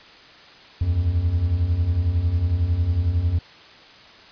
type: beating tone pair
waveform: triangle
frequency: 77.78 / 88.78 Hz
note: D#2 / F2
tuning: 0 / +29 cents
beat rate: 11 Hz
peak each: -23 / -17 dBFS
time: 0.81-3.39 s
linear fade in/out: 5 ms
effects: white hiss -46 dBFS RMS until 4.31 s + resampled to 11025 Hz